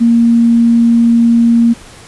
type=tone; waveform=sine; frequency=233.1 Hz; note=A#3; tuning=in tune; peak=-5 dBFS; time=0-1.74 s; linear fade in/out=20 ms; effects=pink hiss -36 dBFS RMS until 2.07 s + resampled to 24000 Hz